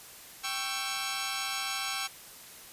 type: chord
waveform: 10% pulse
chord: C# diminished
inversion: second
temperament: equal with one note detuned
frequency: 784 / 1108.7 / 1329.2 Hz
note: G5 / C#6 / E6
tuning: 0 / 0 / +14 cents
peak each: -28 dBFS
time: 0.43-2.08 s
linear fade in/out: 20 ms
effects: white hiss -49 dBFS RMS until 2.72 s + resampled to 32000 Hz